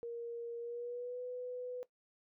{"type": "tone with pitch glide", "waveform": "sine", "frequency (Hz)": [469.4, 497.3], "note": ["A#4", "B4"], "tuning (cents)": [12, 12], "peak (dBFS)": -39, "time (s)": [0.03, 1.83], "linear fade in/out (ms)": 0, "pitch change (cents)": 100, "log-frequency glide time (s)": [0.59, 1.21], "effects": ["noise-tail reverb RT60 0.1 s tail -17 dB re dry"]}